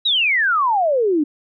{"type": "exponential sweep", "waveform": "sine", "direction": "down", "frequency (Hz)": [3959, 282.6], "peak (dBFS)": -14, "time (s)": [0.05, 1.24], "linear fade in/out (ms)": 10, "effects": []}